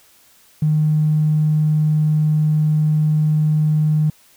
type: tone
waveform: triangle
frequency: 153.4 Hz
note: D#3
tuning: 24 cents flat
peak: -9 dBFS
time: 0.62-4.1 s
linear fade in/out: 5 ms
effects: tanh soft clip ceiling -11 dBFS + white hiss -52 dBFS RMS until 4.36 s